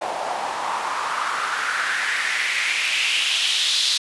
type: noise with band-pass filter sweep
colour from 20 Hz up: white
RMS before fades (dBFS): -23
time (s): 0.01-3.98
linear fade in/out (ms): 10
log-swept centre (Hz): 690 to 4000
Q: 3.5
effects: resampled to 24000 Hz